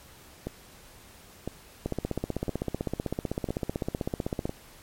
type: two click trains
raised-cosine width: 2 ms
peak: -18 / -15 dBFS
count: 5 / 42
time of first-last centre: 0.47-4.494 / 1.86-4.455 s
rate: 0.994 / 15.8 Hz
effects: pink hiss -52 dBFS RMS until 4.82 s + MP3 64 kbps